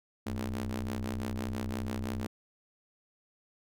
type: ring-modulated tone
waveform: sawtooth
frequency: 63.2 Hz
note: B1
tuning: 41 cents sharp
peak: -26 dBFS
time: 0.26-2.27 s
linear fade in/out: 10 ms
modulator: 155 Hz
effects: none